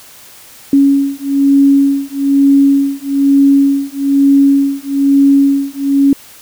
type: beating tone pair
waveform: sine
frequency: 277.2 / 278.3 Hz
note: C#4 / C#4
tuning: 0 / +7 cents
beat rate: 1.1 Hz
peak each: -10 dBFS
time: 0.73-6.13 s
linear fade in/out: 2 ms
effects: white hiss -38 dBFS RMS until 6.41 s